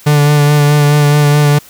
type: tone with vibrato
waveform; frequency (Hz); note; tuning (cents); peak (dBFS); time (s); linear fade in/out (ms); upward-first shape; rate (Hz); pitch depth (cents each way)
45% pulse; 146.83; D3; 0; -6; 0.06-1.59; 10; sine; 4.7; 21
effects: white hiss -39 dBFS RMS until 1.69 s